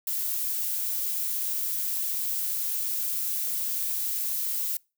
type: noise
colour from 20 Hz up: violet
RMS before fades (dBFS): -29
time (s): 0.07-4.77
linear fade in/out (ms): 2
effects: noise-tail reverb RT60 0.3 s tail -26 dB re dry